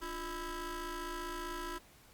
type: ring-modulated tone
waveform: 20% pulse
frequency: 322.7 Hz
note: E4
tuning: 37 cents flat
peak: -31 dBFS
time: 0.01-1.79 s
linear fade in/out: 20 ms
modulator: 673 Hz
effects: pink hiss -61 dBFS RMS until 2.13 s + Opus 48 kbps